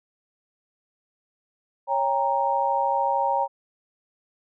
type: chord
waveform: sine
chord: G diminished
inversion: second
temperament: equal with one note detuned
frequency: 554.4 / 799.1 / 932.3 Hz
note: Db5 / G5 / Bb5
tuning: 0 / +33 / 0 cents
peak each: -27 / -25 / -23 dBFS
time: 1.87-3.48 s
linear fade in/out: 50 ms
effects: none